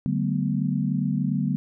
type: chord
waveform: sine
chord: B minor seventh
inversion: first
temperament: equal with one note detuned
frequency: 146.83 / 189.76 / 220 / 246.9 Hz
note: D3 / F#3 / A3 / B3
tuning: 0 / +44 / 0 / 0 cents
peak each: -26 / -26 / -30 / -28 dBFS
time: 0.06-1.56 s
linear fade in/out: 0 ms
effects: none